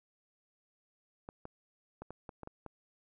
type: clicks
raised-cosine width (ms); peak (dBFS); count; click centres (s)
1; -30; 8; 1.289 / 1.454 / 2.02 / 2.106 / 2.292 / 2.433 / 2.474 / 2.663
effects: none

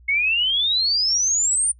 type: exponential sweep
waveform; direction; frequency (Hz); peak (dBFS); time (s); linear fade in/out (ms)
sine; up; 2166 to 9320; -17; 0.08-1.72; 10
effects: noise-tail reverb RT60 0.1 s tail -20 dB re dry + added 60 Hz sine -46 dBFS peak until 1.79 s

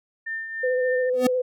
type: tone with tremolo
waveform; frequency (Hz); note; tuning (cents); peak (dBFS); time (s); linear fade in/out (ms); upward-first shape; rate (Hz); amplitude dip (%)
sine; 1800; A6; +39; -26; 0.26-1.1; 10; triangle; 3.4; 55
type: tone with vibrato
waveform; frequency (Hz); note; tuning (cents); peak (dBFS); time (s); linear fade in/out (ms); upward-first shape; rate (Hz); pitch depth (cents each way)
sine; 505; B4; +39; -20; 0.63-1.42; 10; sine; 14; 23
type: tone with exponential growth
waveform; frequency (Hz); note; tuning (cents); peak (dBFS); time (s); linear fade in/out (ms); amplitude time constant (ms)
square; 250.5; B3; +25; -16; 1.13-1.27; 5; 29
effects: none

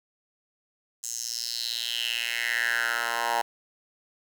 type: tone with high-pass filter sweep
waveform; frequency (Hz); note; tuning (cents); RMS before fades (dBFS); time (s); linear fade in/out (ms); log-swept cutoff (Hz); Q
10% pulse; 117.6; A#2; +16; -29; 1.03-3.42; 10; 7100 to 880; 4.6
effects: 9-bit

